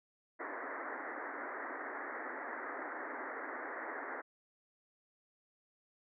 white band-pass noise, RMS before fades -43 dBFS, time 0.39-4.22 s, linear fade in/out 20 ms, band 250 to 2000 Hz, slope 96 dB/octave, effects none

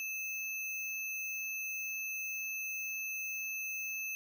sine tone with sample-and-hold, 2609 Hz, E7, 18 cents flat, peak -36 dBFS, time 0-4.15 s, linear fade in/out 0 ms, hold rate 8820 Hz, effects none

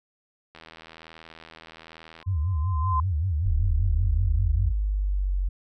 click train, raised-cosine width 0.3 ms, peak -28 dBFS, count 137, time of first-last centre 0.55-2.227 s, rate 81.1 Hz
sine tone with exponential growth, 1033 Hz, C6, 22 cents flat, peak -21 dBFS, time 2.21-3 s, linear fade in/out 2 ms, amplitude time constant 170 ms
sine tone with vibrato, 84.2 Hz, E2, 37 cents sharp, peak -22 dBFS, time 2.26-4.72 s, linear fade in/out 20 ms, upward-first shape sine, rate 5.2 Hz, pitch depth 250 cents each way
sine linear two-way sweep, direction up then down, 36.71 to 52 to 45.48 Hz, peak -22 dBFS, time 3.45-5.49 s, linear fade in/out 10 ms, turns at 4.7 s
effects none

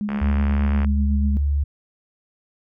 sine tone with tremolo, 207.7 Hz, G#3, in tune, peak -21 dBFS, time 0.01-1.37 s, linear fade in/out 0 ms, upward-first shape sine, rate 8.2 Hz, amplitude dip 35%
click train, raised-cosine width 0.5 ms, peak -16 dBFS, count 55, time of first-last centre 0.09-0.846 s, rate 71.4 Hz
sine tone with pitch glide, 72.5 to 71.67 Hz, D2 to D2, -22 to -42 cents, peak -17 dBFS, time 0.21-1.64 s, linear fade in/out 10 ms, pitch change -20 cents, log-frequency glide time 0.46-1.13 s
effects none

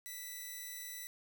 5% pulse tone, 1975.5 Hz, B6, in tune, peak -33 dBFS, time 0.06-1.07 s, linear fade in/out 0 ms, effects 10-bit

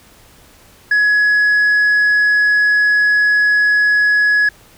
sine tone, 1683 Hz, G#6, 23 cents sharp, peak -7 dBFS, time 0.91-4.49 s, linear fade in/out 5 ms, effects tanh soft clip ceiling -9 dBFS + pink hiss -46 dBFS RMS until 4.77 s

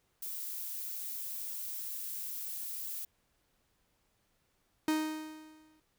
violet noise, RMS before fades -40 dBFS, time 0.22-3.05 s, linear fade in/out 5 ms
45% pulse tone with exponential decay, 311.1 Hz, D#4, in tune, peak -26 dBFS, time 4.88-5.8 s, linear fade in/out 2 ms, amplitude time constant 200 ms
effects pink hiss -75 dBFS RMS until 5.98 s

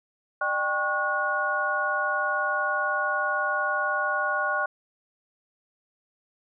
sine tone cluster, 601 / 788 / 1101 / 1450 Hz, D5 / G5 / C#6 / F#6, +40 / +9 / -12 / -35 cents, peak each -31 / -32 / -29 / -26 dBFS, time 0.41-4.66 s, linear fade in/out 5 ms, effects none

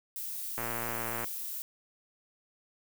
violet noise, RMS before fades -38 dBFS, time 0.16-1.62 s, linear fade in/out 0 ms
click train, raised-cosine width 0.5 ms, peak -21 dBFS, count 78, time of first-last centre 0.58-1.244 s, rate 116 Hz
effects none

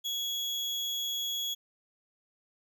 35% pulse tone, 3346 Hz, G#7, 12 cents sharp, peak -29 dBFS, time 0.04-1.55 s, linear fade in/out 20 ms, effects none

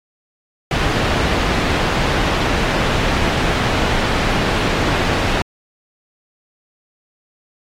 pink low-pass noise, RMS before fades -18 dBFS, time 0.71-5.42 s, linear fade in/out 2 ms, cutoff 3400 Hz, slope 12 dB/octave, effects AAC 48 kbps

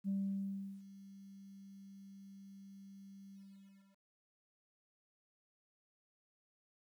sine tone with ADSR envelope, 196 Hz, G3, in tune, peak -32 dBFS, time 0.04-4.01 s, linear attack 44 ms, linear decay 730 ms, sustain -20 dB, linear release 660 ms, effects tanh soft clip ceiling -30 dBFS + 12-bit

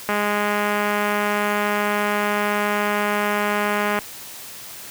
click train, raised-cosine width 0.5 ms, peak -7 dBFS, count 808, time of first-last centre 0.09-3.989 s, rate 207 Hz, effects white hiss -37 dBFS RMS until 4.9 s + high-pass 60 Hz 12 dB/octave

